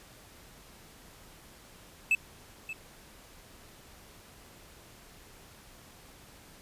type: tone with echo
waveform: triangle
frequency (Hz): 2619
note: E7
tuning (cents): -12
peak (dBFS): -20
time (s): 2.11-2.15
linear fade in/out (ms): 2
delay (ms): 580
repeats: 1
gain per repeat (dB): -14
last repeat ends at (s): 2.73
effects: pink hiss -54 dBFS RMS until 6.61 s + resampled to 32000 Hz